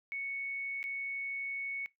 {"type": "tone with dropouts", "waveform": "sine", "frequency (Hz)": 2217, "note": "C#7", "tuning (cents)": 0, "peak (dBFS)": -35, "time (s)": [0.12, 1.86], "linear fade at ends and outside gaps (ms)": 0, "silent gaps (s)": [0.829, 0.84], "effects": ["noise-tail reverb RT60 0.2 s tail -23 dB re dry"]}